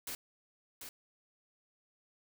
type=noise with echo; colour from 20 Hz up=white; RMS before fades=-41 dBFS; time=0.07-0.15 s; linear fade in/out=2 ms; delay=740 ms; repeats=1; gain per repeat=-6 dB; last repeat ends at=0.89 s; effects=none

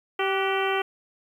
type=harmonic tone with a mistuned harmonic; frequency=387.9 Hz; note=G4; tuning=18 cents flat; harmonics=1 / 2 / 3 / 4 / 5 / 6 / 7 / 8; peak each=-26 / -29 / -31 / -32 / -33 / -34 / -34 / -35 dBFS; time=0.19-0.82 s; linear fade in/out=5 ms; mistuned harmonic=4; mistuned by=-74 cents; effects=9-bit

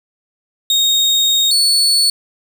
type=tone pair in turn; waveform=35% pulse; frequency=3723 / 4427 Hz; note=A#7 / C#8; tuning=-3 / -3 cents; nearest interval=minor third; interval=300 cents; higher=second; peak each=-9 dBFS; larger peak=neither; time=0.7-1.51 / 1.51-2.1 s; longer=first; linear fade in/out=2 ms; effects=none

